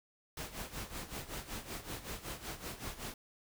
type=noise with tremolo; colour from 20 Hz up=pink; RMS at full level=-41 dBFS; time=0.37-3.14 s; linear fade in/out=2 ms; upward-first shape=sine; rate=5.3 Hz; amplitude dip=75%; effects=none